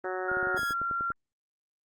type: harmonic tone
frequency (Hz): 185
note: F#3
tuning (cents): 0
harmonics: 2 / 3 / 4 / 5 / 6 / 7 / 8 / 9 / 10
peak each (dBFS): -34 / -38 / -37 / -45 / -48 / -39 / -41 / -43 / -44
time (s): 0.04-0.58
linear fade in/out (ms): 2
type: tone with pitch glide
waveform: sine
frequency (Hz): 1424 to 1376.3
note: F6 to F6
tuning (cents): +33 to -26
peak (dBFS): -28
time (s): 0.28-1.12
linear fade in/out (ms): 2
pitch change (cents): -59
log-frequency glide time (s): 0.44-0.72
type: clicks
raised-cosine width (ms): 2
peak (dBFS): -28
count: 12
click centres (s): 0.316 / 0.37 / 0.429 / 0.471 / 0.546 / 0.593 / 0.632 / 0.708 / 0.816 / 0.912 / 1.009 / 1.104
type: tone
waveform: sawtooth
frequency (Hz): 1661.2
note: G#6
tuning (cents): 0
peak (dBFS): -32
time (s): 0.56-0.74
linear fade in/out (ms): 20
effects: Opus 24 kbps